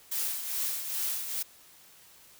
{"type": "noise with tremolo", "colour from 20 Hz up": "blue", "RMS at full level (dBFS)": -30, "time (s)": [0.11, 1.43], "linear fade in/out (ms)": 10, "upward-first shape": "triangle", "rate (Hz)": 2.4, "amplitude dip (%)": 60, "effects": ["white hiss -56 dBFS RMS until 2.39 s"]}